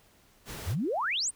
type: noise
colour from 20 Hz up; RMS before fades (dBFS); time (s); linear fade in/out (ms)
pink; -41; 0.45-0.76; 50
type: exponential sweep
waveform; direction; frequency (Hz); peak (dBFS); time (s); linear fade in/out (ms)
sine; up; 73.42 to 9470; -27; 0.66-1.31; 20
effects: pink hiss -62 dBFS RMS until 1.35 s